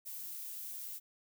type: noise with ADSR envelope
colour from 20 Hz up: violet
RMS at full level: -42 dBFS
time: 0.05-1 s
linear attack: 29 ms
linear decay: 3 ms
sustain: -2 dB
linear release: 33 ms
effects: none